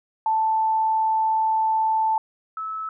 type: tone pair in turn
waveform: sine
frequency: 881 / 1301.5 Hz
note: A5 / E6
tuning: +2 / -22 cents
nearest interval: perfect fifth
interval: 676 cents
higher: second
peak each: -18 / -27 dBFS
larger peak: first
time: 0.26-2.18 / 2.57-2.89 s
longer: first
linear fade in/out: 2 ms
effects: none

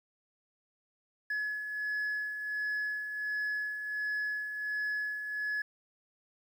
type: beating tone pair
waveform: sine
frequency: 1698 / 1699.4 Hz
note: G#6 / G#6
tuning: +38 / +39 cents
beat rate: 1.4 Hz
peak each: -39 / -31 dBFS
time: 1.3-5.62 s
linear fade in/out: 5 ms
effects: tanh soft clip ceiling -29 dBFS + 10-bit

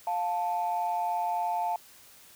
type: tone pair together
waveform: sine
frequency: 703.4 / 880 Hz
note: F5 / A5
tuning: +12 / 0 cents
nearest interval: major third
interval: 388 cents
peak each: -29 / -28 dBFS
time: 0.07-1.76 s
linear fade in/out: 2 ms
effects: tanh soft clip ceiling -21 dBFS + white hiss -54 dBFS RMS until 2.35 s

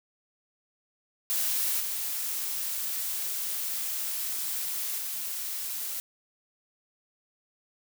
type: noise with level steps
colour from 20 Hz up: blue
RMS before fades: -28 / -32 / -34 dBFS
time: 1.3-6 s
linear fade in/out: 0 ms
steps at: 1.8 / 4.98 s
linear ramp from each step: 5 ms
effects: none

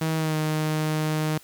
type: tone with pitch glide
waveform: sawtooth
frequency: 159.6 to 154.97 Hz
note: D#3 to D#3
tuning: +44 to -7 cents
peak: -19 dBFS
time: 0.01-1.38 s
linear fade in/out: 5 ms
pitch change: -51 cents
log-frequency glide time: 0.16-0.36 s
effects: white hiss -52 dBFS RMS until 1.43 s

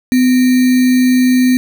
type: tone with sample-and-hold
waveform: sine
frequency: 252.8 Hz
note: B3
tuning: 41 cents sharp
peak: -7 dBFS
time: 0.12-1.57 s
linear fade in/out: 0 ms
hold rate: 2100 Hz
effects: none

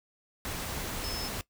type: tone in noise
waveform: sine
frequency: 5220 Hz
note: E8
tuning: 18 cents flat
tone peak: -37 dBFS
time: 1.04-1.28 s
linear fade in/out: 0 ms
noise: pink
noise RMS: -36 dBFS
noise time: 0.45-1.41 s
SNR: -4 dB
effects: noise-tail reverb RT60 0.1 s tail -18 dB re dry

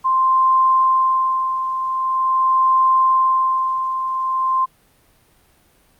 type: tone with tremolo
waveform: sine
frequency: 1046.5 Hz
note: C6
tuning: in tune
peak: -11 dBFS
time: 0.04-4.66 s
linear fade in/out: 20 ms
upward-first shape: sine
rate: 0.44 Hz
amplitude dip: 60%
effects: pink hiss -56 dBFS RMS until 5.99 s + Opus 48 kbps

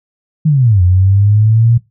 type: linear two-way sweep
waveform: sine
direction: down then up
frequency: 160.7 to 88.3 to 118.9 Hz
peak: -6 dBFS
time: 0.45-1.78 s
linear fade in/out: 10 ms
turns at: 0.82 s
effects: noise-tail reverb RT60 0.2 s tail -18 dB re dry

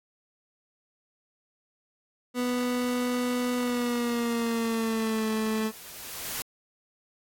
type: tone with pitch glide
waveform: 30% pulse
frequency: 246.9 to 218.7 Hz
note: B3 to A3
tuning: 0 to -10 cents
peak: -23 dBFS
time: 2.34-5.72 s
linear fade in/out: 50 ms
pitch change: -210 cents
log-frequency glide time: 3.57-5.27 s
type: noise with exponential growth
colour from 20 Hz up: white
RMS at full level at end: -32 dBFS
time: 4.62-6.42 s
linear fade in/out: 1 ms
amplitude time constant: 390 ms
effects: AAC 64 kbps

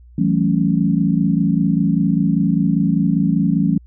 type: chord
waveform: sine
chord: F# minor seventh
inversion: third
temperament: equal with one note detuned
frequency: 164.81 / 189.87 / 220 / 277.2 Hz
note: E3 / F#3 / A3 / C#4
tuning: 0 / +45 / 0 / 0 cents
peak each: -18 / -18 / -20 / -20 dBFS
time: 0.18-3.78 s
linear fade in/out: 5 ms
effects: added 60 Hz sine -41 dBFS peak until 3.86 s

